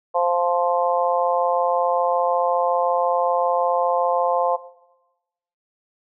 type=harmonic tone; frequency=174.61 Hz; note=F3; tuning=in tune; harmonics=3 / 4 / 5 / 6; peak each=-21 / -22 / -23 / -24 dBFS; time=0.14-4.57 s; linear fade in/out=20 ms; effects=noise-tail reverb RT60 1.0 s tail -17 dB re dry